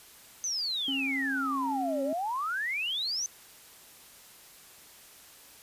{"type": "exponential two-way sweep", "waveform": "sine", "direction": "down then up", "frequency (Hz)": [6272, 535, 6272], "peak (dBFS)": -29, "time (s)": [0.44, 3.26], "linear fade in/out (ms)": 0, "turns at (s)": 2.03}
{"type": "tone with vibrato", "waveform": "triangle", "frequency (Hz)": 270.8, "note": "C#4", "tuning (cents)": -40, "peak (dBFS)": -30, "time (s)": [0.88, 2.13], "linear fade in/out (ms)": 2, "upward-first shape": "square", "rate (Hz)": 11, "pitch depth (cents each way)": 8}
{"effects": ["white hiss -53 dBFS RMS until 5.62 s", "resampled to 32000 Hz"]}